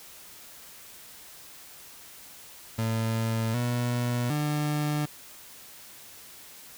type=tone with pitch steps; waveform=30% pulse; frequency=112.7 / 121.5 / 149.1 Hz; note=A2 / B2 / D3; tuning=+42 / -28 / +27 cents; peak=-23 dBFS; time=2.78-5.06 s; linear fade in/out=10 ms; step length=760 ms; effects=white hiss -48 dBFS RMS until 6.77 s